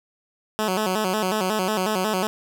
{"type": "tone with vibrato", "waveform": "10% pulse", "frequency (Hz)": 200, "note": "G3", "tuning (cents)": 35, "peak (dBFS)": -13, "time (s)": [0.59, 2.27], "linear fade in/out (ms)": 0, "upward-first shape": "square", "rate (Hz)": 5.5, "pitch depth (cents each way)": 130, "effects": []}